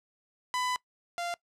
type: tone pair in turn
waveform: sawtooth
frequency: 1000 / 693.7 Hz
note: B5 / F5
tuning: +21 / -12 cents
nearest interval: tritone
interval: 633 cents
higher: first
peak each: -25 / -28 dBFS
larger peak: first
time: 0.54-0.76 / 1.18-1.34 s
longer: first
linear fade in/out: 0 ms
effects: noise-tail reverb RT60 0.1 s tail -21 dB re dry + low-pass 9000 Hz 12 dB/octave